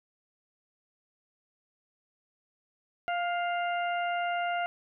harmonic tone with a mistuned harmonic, 698.5 Hz, F5, in tune, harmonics 1 / 2 / 3 / 4, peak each -29 / -35 / -39 / -41 dBFS, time 3.08-4.66 s, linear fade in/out 0 ms, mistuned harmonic 2, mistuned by +21 cents, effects none

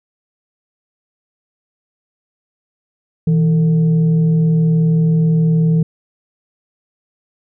sine tone with frequency modulation, 161.9 Hz, E3, 31 cents flat, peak -10 dBFS, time 3.27-5.83 s, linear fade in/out 5 ms, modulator 285 Hz, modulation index 0.31, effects none

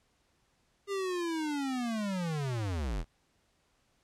square linear sweep, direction down, 404.6 to 34.65 Hz, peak -32 dBFS, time 0.87-3.05 s, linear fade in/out 50 ms, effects pink hiss -72 dBFS RMS until 4.03 s + low-pass 9000 Hz 12 dB/octave

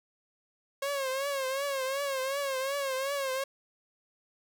sawtooth tone with vibrato, 544 Hz, C#5, 33 cents flat, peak -26 dBFS, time 0.82-3.44 s, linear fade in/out 5 ms, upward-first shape triangle, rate 2.7 Hz, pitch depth 94 cents each way, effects none

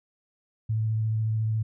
sine tone with vibrato, 110 Hz, A2, in tune, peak -23 dBFS, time 0.69-1.63 s, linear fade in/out 10 ms, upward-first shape triangle, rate 14 Hz, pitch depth 20 cents each way, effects none

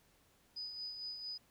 sine tone with tremolo, 4978 Hz, D#8, in tune, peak -40 dBFS, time 0.56-1.38 s, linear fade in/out 10 ms, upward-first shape sine, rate 4.4 Hz, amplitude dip 45%, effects pink hiss -70 dBFS RMS until 1.5 s

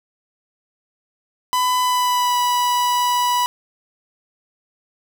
45% pulse tone with pitch glide, 1000 to 982.3 Hz, B5 to B5, +21 to -10 cents, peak -16 dBFS, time 1.53-3.46 s, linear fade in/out 0 ms, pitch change -31 cents, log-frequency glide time 1.82-2.37 s, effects none

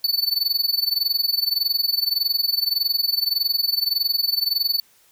square tone with amplitude modulation, 4490 Hz, C#8, 21 cents sharp, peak -16 dBFS, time 0.04-4.8 s, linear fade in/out 2 ms, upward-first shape sine, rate 21.7 Hz, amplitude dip 90%, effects white hiss -57 dBFS RMS until 5.11 s

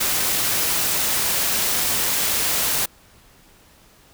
white noise, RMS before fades -21 dBFS, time 0-2.86 s, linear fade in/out 10 ms, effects pink hiss -52 dBFS RMS until 4.13 s

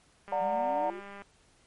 click train, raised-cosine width 0.5 ms, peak -31 dBFS, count 189, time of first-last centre 0.28-1.22 s, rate 200 Hz
sine chord, D augmented, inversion none, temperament just, 587.3 / 734.2 / 917.7 Hz, D5 / F#5 / A#5, 0 / -14 / -27 cents, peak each -31 dBFS, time 0.32-0.9 s, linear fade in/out 2 ms
sine exponential sweep, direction up, 185 to 381.8 Hz, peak -39 dBFS, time 0.4-1.01 s, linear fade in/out 20 ms
effects pink hiss -64 dBFS RMS until 1.66 s + MP3 48 kbps

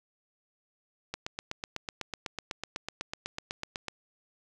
click train, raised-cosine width 0.2 ms, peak -17 dBFS, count 23, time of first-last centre 1.14-3.883 s, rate 8.02 Hz, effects none

